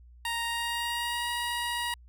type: tone with pitch glide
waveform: 15% pulse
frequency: 932.3 to 954.6 Hz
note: A#5 to A#5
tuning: 0 to +41 cents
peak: -23 dBFS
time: 0.25-1.94 s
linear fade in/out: 2 ms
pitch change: +41 cents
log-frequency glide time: 0.46-1.3 s
effects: added 60 Hz sine -50 dBFS peak until 2.08 s